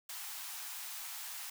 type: high-pass noise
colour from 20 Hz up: white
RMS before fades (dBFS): -44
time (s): 0.09-1.5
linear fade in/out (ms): 5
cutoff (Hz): 720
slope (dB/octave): 48
effects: none